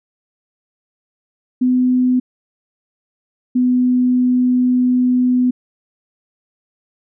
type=tone pair in turn; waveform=sine; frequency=252.2 / 250.2 Hz; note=B3 / B3; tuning=+36 / +23 cents; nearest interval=unison; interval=13 cents; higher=first; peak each=-11 dBFS; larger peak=neither; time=1.61-2.2 / 3.55-5.51 s; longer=second; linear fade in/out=10 ms; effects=none